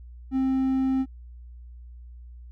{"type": "tone", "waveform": "triangle", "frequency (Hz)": 263.9, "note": "C4", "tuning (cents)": 15, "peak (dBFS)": -19, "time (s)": [0.31, 1.06], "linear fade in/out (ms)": 50, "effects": ["added 60 Hz sine -41 dBFS peak until 2.51 s"]}